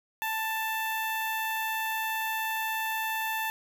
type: tone with notch filter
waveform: 10% pulse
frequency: 883 Hz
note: A5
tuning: 6 cents sharp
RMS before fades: -31 dBFS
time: 0.22-3.5 s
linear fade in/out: 0 ms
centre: 4900 Hz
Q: 0.63
effects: none